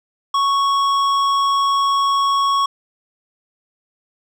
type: tone with hard clipping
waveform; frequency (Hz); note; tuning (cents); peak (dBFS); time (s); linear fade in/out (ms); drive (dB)
triangle; 1108.7; C#6; 0; -16; 0.34-2.66; 5; 14
effects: none